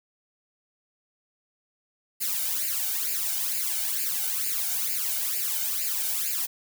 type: noise with flanger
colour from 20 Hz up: blue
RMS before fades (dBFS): -28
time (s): 2.2-6.47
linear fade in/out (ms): 20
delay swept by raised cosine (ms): 0.42 to 1.37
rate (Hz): 2.2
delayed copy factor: +0.9
effects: none